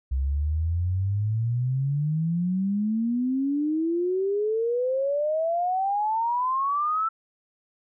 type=exponential sweep; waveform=sine; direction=up; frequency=64.5 to 1336 Hz; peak=-22 dBFS; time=0.11-7.09 s; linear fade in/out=10 ms; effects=none